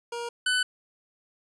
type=tone pair in turn; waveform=25% pulse; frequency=472.6 / 1500.4 Hz; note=A#4 / F#6; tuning=+24 / +24 cents; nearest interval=octave + minor sixth; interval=2000 cents; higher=second; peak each=-28 / -19 dBFS; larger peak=second; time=0.12-0.29 / 0.46-0.63 s; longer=neither; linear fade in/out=5 ms; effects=resampled to 24000 Hz + 9-bit